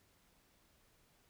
silence, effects pink hiss -71 dBFS RMS until 1.29 s

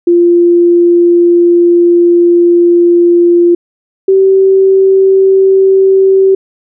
sine tone pair in turn, 346.5 / 384.5 Hz, F4 / G4, -14 / -33 cents, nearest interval major second, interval 181 cents, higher second, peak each -3 dBFS, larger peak neither, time 0.07-3.55 / 4.08-6.35 s, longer first, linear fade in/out 5 ms, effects none

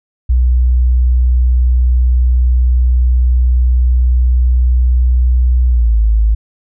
sine tone with pitch glide, 61.8 to 54.11 Hz, B1 to A1, +2 to -28 cents, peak -7 dBFS, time 0.29-6.35 s, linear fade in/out 10 ms, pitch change -230 cents, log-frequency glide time 5.68-5.99 s, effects none

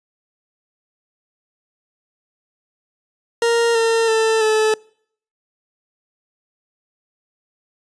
40% pulse tone with pitch steps, 466.2 / 455.3 / 444.6 / 434.2 Hz, A#4 / A#4 / A4 / A4, 0 / -41 / +18 / -23 cents, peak -13 dBFS, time 3.42-4.74 s, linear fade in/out 2 ms, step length 330 ms, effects noise-tail reverb RT60 0.6 s tail -25 dB re dry + resampled to 22050 Hz

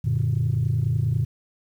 sine chord, Gb augmented, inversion none, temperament equal, 92.5 / 116.54 / 146.83 Hz, Gb2 / Bb2 / D3, 0 / 0 / 0 cents, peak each -26 / -21 / -24 dBFS, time 0.04-1.25 s, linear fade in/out 10 ms, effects tanh soft clip ceiling -14 dBFS + 9-bit

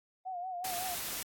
sine tone with vibrato, 727 Hz, F#5, 31 cents flat, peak -36 dBFS, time 0.25-0.96 s, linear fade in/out 20 ms, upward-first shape sine, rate 5.4 Hz, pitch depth 70 cents each way
white noise, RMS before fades -38 dBFS, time 0.64-1.23 s, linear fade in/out 5 ms
effects AAC 64 kbps

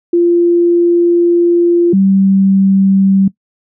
sine tone pair in turn, 345.3 / 193.79 Hz, F4 / G3, -20 / -20 cents, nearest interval minor seventh, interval 1000 cents, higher first, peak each -6 dBFS, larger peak neither, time 0.13-1.93 / 1.93-3.28 s, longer first, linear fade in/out 5 ms, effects noise-tail reverb RT60 0.1 s tail -19 dB re dry

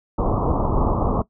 pink low-pass noise, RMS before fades -20 dBFS, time 0.18-1.22 s, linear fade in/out 5 ms, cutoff 1200 Hz, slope 96 dB/octave, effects noise-tail reverb RT60 0.1 s tail -19 dB re dry

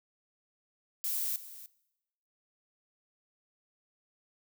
violet noise with echo, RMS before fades -33 dBFS, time 1.04-1.36 s, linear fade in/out 0 ms, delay 300 ms, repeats 1, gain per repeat -15 dB, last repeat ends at 1.66 s, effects noise-tail reverb RT60 0.9 s tail -20 dB re dry

